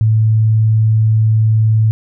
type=tone; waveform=sine; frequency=109.9 Hz; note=A2; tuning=2 cents flat; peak=-8 dBFS; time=0.01-1.91 s; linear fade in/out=0 ms; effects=none